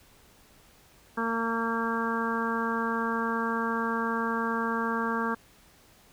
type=harmonic tone; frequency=228.7 Hz; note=A#3; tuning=33 cents flat; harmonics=1 / 2 / 3 / 4 / 5 / 6 / 7; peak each=-31 / -34 / -43 / -34 / -33 / -36 / -34 dBFS; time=1.17-5.35 s; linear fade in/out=10 ms; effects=pink hiss -58 dBFS RMS until 6.12 s